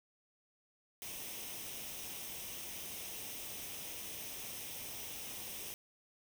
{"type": "noise with comb filter", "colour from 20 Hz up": "white", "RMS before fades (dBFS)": -45, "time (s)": [1.02, 5.74], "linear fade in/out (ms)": 0, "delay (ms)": 0.34, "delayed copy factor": 0.55, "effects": []}